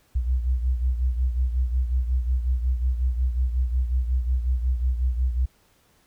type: beating tone pair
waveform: sine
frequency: 61.74 / 67.24 Hz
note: B1 / C2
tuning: 0 / +48 cents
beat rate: 5.5 Hz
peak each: -21 / -28 dBFS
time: 0.15-5.46 s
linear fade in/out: 10 ms
effects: pink hiss -62 dBFS RMS until 6.06 s